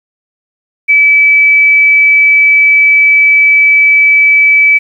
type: tone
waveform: sine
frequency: 2300 Hz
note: D7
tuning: 37 cents flat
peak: -3 dBFS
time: 0.88-4.79 s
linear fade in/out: 20 ms
effects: 7-bit